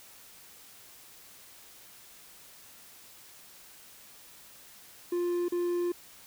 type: tone with dropouts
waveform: triangle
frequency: 350.3 Hz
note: F4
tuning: 5 cents sharp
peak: -25 dBFS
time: 5.12-5.92 s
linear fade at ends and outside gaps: 5 ms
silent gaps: 5.484-5.521 s
effects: white hiss -53 dBFS RMS until 6.26 s